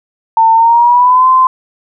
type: tone with pitch glide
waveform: sine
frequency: 900 to 1033.8 Hz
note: A5 to C6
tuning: +39 to -21 cents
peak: -4 dBFS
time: 0.37-1.47 s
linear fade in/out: 2 ms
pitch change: +240 cents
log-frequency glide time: 0.53-1.28 s
effects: none